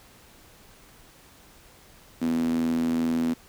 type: tone with high-pass filter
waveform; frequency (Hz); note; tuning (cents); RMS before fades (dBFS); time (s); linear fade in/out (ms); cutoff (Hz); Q
sawtooth; 82.41; E2; 0; -25; 2.21-3.34; 10; 250; 7.9
effects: pink hiss -53 dBFS RMS until 3.48 s